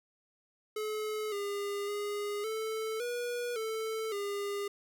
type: tone with pitch steps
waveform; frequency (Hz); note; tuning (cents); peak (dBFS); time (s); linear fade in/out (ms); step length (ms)
square; 428.9 / 404.8 / 411.5 / 440 / 483.6 / 441.8 / 404.4; A4 / G#4 / G#4 / A4 / B4 / A4 / G#4; -44 / -44 / -16 / 0 / -36 / +7 / -46; -34; 0.76-4.68; 5; 560
effects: none